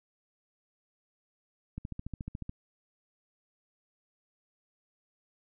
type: click train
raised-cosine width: 5 ms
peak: -25 dBFS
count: 11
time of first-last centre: 1.78-2.494 s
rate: 14 Hz
effects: none